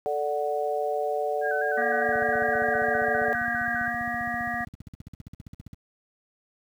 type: chord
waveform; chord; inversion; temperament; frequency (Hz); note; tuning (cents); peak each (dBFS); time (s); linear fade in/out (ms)
sine; D major; second; equal; 440 / 587.3 / 740; A4 / D5 / F#5; 0 / 0 / 0; -29 / -29 / -29; 0.06-3.33; 0
type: tone with vibrato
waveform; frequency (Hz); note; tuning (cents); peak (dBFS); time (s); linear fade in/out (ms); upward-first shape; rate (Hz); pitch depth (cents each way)
sine; 1568; G6; 0; -28; 1.41-3.93; 50; square; 4.9; 59
type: harmonic tone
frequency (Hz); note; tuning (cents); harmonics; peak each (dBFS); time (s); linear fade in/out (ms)
238.1; A#3; +37; 1 / 3 / 5 / 7 / 8; -36 / -31 / -38 / -34 / -32; 1.77-4.65; 10
type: click train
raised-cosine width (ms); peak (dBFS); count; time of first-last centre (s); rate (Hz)
5; -28; 56; 2.09-5.732; 15.1
effects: high-pass 60 Hz 12 dB/octave + 9-bit